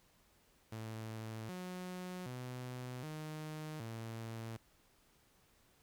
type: tone with pitch steps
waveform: sawtooth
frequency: 110.9 / 181.9 / 125.6 / 154.6 / 113.4 Hz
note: A2 / F#3 / B2 / D#3 / A#2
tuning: +14 / -29 / +30 / -11 / -47 cents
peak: -39 dBFS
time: 0.72-4.57 s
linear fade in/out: 5 ms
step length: 770 ms
effects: pink hiss -70 dBFS RMS until 5.82 s